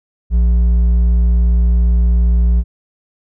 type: tone with hard clipping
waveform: sine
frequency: 58.7 Hz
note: A#1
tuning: 13 cents sharp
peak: -10 dBFS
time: 0.3-2.64 s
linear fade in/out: 50 ms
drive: 4 dB
effects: none